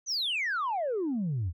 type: exponential sweep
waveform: sine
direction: down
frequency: 6310 to 77.78 Hz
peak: -26 dBFS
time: 0.06-1.53 s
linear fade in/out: 50 ms
effects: tanh soft clip ceiling -25 dBFS